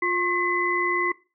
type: tone cluster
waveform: sine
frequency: 353.4 / 1077 / 2020 Hz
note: F4 / C6 / B6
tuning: +21 / +50 / +39 cents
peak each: -27 / -26 / -24 dBFS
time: 0.02-1.12 s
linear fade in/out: 5 ms
effects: noise-tail reverb RT60 0.3 s tail -18 dB re dry